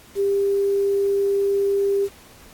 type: tone with quantisation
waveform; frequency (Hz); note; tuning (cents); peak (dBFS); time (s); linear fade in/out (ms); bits
sine; 397.9; G4; +26; -17; 0.15-2.09; 50; 7
effects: pink hiss -48 dBFS RMS until 2.53 s + AAC 64 kbps